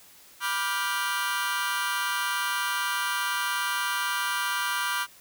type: chord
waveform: sawtooth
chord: G dominant seventh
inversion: first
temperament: just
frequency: 980 / 1176 / 1411.2 / 1568 Hz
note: B5 / D6 / F6 / G6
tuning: -14 / +2 / +18 / 0 cents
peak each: -28 dBFS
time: 0.4-5.07 s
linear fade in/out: 50 ms
effects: white hiss -53 dBFS RMS until 5.2 s